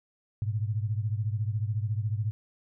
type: beating tone pair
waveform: sine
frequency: 103.83 / 117.83 Hz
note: G#2 / A#2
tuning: 0 / +19 cents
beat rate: 14 Hz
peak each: -28 / -32 dBFS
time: 0.42-2.31 s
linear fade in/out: 0 ms
effects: none

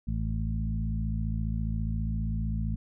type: harmonic tone with a mistuned harmonic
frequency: 55 Hz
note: A1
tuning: in tune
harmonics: 1 / 2 / 3 / 4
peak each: -30 / -33 / -35 / -36 dBFS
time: 0.07-2.76 s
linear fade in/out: 10 ms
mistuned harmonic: 1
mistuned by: +21 cents
effects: none

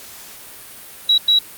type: tone bursts at uneven times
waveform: sine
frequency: 3884 Hz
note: B7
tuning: 30 cents flat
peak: -10 dBFS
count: 2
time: 1.09-1.18 / 1.28-1.39 s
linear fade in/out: 5 ms
effects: white hiss -38 dBFS RMS until 1.57 s + Opus 48 kbps

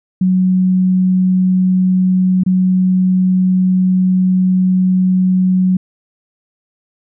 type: tone with dropouts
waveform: sine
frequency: 185 Hz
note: F#3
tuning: in tune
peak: -9 dBFS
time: 0.21-5.77 s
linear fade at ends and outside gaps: 5 ms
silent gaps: 2.436-2.462 s
effects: none

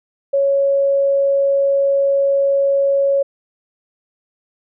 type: tone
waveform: sine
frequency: 554.4 Hz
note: C#5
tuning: in tune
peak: -12 dBFS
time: 0.33-3.23 s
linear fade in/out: 10 ms
effects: none

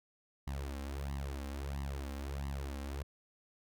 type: tone with flanger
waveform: sawtooth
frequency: 69.3 Hz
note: C#2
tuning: in tune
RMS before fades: -40 dBFS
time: 0.47-3.03 s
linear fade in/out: 5 ms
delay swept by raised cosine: 1 to 3.8 ms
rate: 1.5 Hz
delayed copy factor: +0.9
effects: none

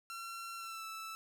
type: tone with pitch glide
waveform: sawtooth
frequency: 1360 to 1318.2 Hz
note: F6 to E6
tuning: -46 to 0 cents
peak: -39 dBFS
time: 0.1-1.15 s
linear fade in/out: 0 ms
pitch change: -54 cents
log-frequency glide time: 0.57-0.85 s
effects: none

